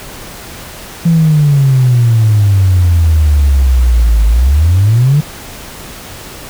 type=exponential two-way sweep; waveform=sine; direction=down then up; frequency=170 to 52.5 to 153.5 Hz; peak=-4 dBFS; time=1.05-5.21 s; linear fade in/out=10 ms; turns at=4.26 s; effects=tanh soft clip ceiling -1 dBFS + pink hiss -29 dBFS RMS until 6.49 s